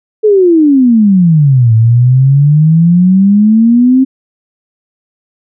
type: exponential two-way sweep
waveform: sine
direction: down then up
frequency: 440 to 110.3 to 267.2 Hz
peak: -3 dBFS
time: 0.23-4.05 s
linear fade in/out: 20 ms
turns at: 1.74 s
effects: none